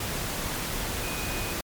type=tone in noise; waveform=sine; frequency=2489 Hz; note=D#7; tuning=in tune; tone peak=-38 dBFS; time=1.03-1.53 s; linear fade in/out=5 ms; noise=pink; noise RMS=-31 dBFS; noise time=0-1.61 s; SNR=-10 dB; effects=MP3 96 kbps